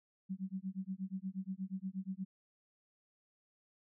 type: tone with tremolo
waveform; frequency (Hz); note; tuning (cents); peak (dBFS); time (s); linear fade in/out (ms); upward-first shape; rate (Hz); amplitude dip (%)
sine; 190; F#3; +46; -35; 0.29-2.25; 20; sine; 8.4; 100
effects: none